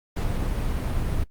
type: noise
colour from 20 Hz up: brown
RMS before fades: -25 dBFS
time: 0.16-1.24 s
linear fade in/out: 10 ms
effects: noise-tail reverb RT60 0.1 s tail -18 dB re dry + Opus 48 kbps